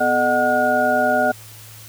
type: tone cluster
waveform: sine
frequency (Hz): 249.4 / 431.5 / 611 / 741 / 1439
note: B3 / A4 / D#5 / F#5 / F#6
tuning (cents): +17 / -34 / -32 / +2 / -49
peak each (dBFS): -24 / -27 / -19 / -19 / -21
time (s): 0-1.32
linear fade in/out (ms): 10
effects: added 109 Hz sine -42 dBFS peak until 1.88 s + white hiss -42 dBFS RMS until 1.88 s